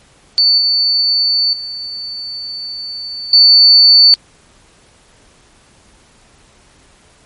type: tone with level steps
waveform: sine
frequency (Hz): 4500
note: C#8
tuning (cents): +25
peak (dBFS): -7 / -10 / -22 / -3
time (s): 0.38-4.14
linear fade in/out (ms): 0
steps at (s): 0.58 / 1.53 / 3.33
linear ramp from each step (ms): 2
effects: pink hiss -48 dBFS RMS until 7.25 s + MP3 48 kbps